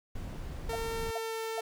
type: noise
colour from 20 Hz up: brown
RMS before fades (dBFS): -39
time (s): 0.15-1.11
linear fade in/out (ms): 5
type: tone with pitch glide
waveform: sawtooth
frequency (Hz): 454.2 to 447.9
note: A#4 to A4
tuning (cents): -45 to +31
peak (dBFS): -30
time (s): 0.69-1.61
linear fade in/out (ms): 5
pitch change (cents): -24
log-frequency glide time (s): 0.94-1.42
type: tone bursts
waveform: sine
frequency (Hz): 690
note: F5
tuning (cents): -21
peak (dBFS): -33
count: 3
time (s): 0.73-1.599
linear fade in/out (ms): 2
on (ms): 23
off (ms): 400
effects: none